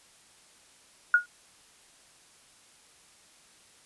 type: tone with exponential decay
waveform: sine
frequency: 1441 Hz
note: F#6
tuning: 46 cents flat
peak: -13 dBFS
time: 1.14-1.26 s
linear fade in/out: 2 ms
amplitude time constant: 26 ms
effects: white hiss -58 dBFS RMS until 3.85 s + resampled to 24000 Hz